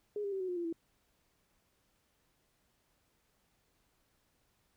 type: tone with pitch steps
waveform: sine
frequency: 415.3 / 400 / 385.3 / 371.1 / 357.4 / 344.2 / 331.5 Hz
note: G#4 / G4 / G4 / F#4 / F4 / F4 / E4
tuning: 0 / +35 / -30 / +5 / +40 / -25 / +10 cents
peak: -34 dBFS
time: 0.16-0.727 s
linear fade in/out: 2 ms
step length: 81 ms
effects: pink hiss -75 dBFS RMS until 4.76 s